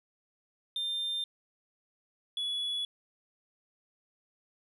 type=tone pair in turn; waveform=sine; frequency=3600 / 3398 Hz; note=A7 / G#7; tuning=+39 / +39 cents; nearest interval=minor second; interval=100 cents; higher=first; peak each=-28 dBFS; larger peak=neither; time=0.76-1.24 / 2.37-2.85 s; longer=neither; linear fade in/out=2 ms; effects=tanh soft clip ceiling -30 dBFS